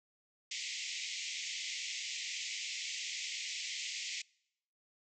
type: band-pass noise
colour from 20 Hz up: pink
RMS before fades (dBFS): -41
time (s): 0.51-4.22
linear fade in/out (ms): 5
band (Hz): 2000 to 7500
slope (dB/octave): 96
effects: noise-tail reverb RT60 0.8 s tail -26 dB re dry